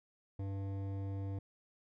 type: tone with hard clipping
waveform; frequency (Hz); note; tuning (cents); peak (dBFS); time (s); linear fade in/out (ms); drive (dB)
triangle; 98; G2; 0; -39; 0.39-1.39; 5; 17
effects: none